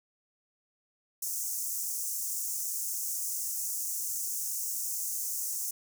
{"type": "high-pass noise", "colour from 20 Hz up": "pink", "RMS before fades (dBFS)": -34, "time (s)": [1.22, 5.71], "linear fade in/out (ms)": 5, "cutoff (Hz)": 6000, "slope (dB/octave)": 48, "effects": []}